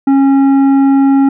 sine tone with tanh clipping, 273.6 Hz, C#4, 23 cents flat, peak -7 dBFS, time 0.07-1.29 s, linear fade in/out 5 ms, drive 9 dB, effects none

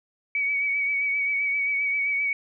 sine tone with vibrato, 2262 Hz, C#7, 34 cents sharp, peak -22 dBFS, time 0.35-2.33 s, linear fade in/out 2 ms, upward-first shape sine, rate 7.6 Hz, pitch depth 31 cents each way, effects none

